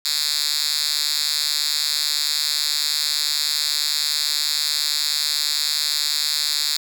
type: tone with high-pass filter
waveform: 5% pulse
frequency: 149.1 Hz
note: D3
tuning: 27 cents sharp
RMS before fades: -22 dBFS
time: 0.05-6.77 s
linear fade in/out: 2 ms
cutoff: 4200 Hz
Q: 2.4
effects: none